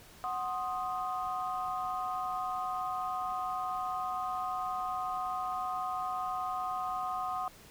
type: chord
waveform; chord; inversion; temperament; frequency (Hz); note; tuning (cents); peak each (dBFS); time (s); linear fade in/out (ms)
sine; C diminished; second; equal with one note detuned; 740 / 1055.6 / 1244.5; Gb5 / C6 / Eb6; 0 / +15 / 0; -35 / -38 / -36; 0.24-7.48; 0
effects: tanh soft clip ceiling -23 dBFS + pink hiss -55 dBFS RMS until 7.7 s